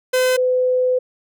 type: tone pair in turn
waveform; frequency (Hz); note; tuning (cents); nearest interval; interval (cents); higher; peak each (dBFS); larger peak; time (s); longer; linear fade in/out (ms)
45% pulse / sine; 510 / 505.9; C5 / B4; -44 / +42; unison; 14; first; -14; neither; 0.13-0.37 / 0.37-0.99; second; 10
effects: none